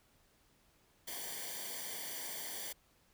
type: noise with comb filter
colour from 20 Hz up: white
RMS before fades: -43 dBFS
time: 1.07-2.73 s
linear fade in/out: 10 ms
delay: 0.76 ms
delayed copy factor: -0.8
effects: pink hiss -70 dBFS RMS until 3.13 s